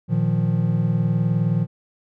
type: chord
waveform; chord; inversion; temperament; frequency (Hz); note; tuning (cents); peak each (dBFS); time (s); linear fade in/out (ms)
triangle; Bb suspended fourth; none; just; 116.54 / 155.39 / 174.81; Bb2 / Eb3 / F3; 0 / -2 / +2; -20; 0.08-1.67; 50
effects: none